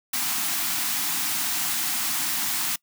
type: band-stop noise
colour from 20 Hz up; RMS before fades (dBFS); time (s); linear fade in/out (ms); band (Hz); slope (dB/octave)
white; -26; 0.13-2.76; 5; 340 to 680; 96
effects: noise-tail reverb RT60 0.1 s tail -24 dB re dry + high-pass 150 Hz 12 dB/octave